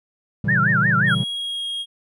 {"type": "chord", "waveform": "triangle", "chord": "A# diminished seventh", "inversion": "none", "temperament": "equal", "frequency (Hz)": [116.54, 138.59, 164.81, 196], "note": ["A#2", "C#3", "E3", "G3"], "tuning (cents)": [0, 0, 0, 0], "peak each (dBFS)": -23, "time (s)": [0.44, 1.24], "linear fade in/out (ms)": 5}
{"type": "tone with vibrato", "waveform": "sine", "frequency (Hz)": 1581, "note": "G6", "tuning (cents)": 14, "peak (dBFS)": -16, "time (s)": [0.48, 1.15], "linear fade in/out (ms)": 10, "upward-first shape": "sine", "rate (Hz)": 5.6, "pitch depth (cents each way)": 280}
{"type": "tone with pitch glide", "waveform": "triangle", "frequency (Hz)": [3300, 3264], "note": ["G#7", "G#7"], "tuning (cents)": [-12, -31], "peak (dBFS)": -23, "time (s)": [1.06, 1.86], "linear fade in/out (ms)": 50, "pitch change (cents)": -19, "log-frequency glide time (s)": [1.31, 1.66]}
{"effects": []}